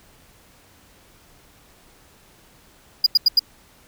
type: tone bursts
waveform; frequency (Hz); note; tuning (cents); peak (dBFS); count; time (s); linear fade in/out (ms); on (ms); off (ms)
triangle; 4879; D#8; -35; -9; 4; 3.04-3.394; 5; 24; 86
effects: pink hiss -53 dBFS RMS until 3.87 s